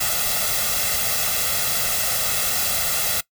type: noise with comb filter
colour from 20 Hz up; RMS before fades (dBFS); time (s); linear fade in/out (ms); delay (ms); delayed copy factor
white; -22; 0-3.21; 10; 1.5; +0.75
effects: noise-tail reverb RT60 0.1 s tail -20 dB re dry